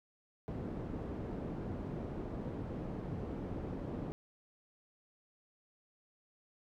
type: low-pass noise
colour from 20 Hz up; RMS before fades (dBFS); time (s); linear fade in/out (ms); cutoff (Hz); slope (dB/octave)
white; -41; 0.48-4.12; 0; 330; 12
effects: none